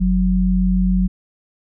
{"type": "tone pair together", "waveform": "sine", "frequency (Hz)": [46.28, 185], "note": ["F#1", "F#3"], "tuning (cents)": [1, 0], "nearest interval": "2 octaves", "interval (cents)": 2399, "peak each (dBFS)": [-17, -15], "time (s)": [0, 1.08], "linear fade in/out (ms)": 20, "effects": []}